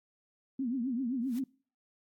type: tone with vibrato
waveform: sine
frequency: 250 Hz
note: B3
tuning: 21 cents sharp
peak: -30 dBFS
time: 0.59-1.44 s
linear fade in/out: 5 ms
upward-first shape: triangle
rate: 7.7 Hz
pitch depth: 200 cents each way
type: noise with exponential growth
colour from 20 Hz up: white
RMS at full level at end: -47 dBFS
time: 1.2-1.39 s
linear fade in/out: 5 ms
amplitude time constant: 41 ms
effects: noise-tail reverb RT60 0.4 s tail -23 dB re dry + AAC 64 kbps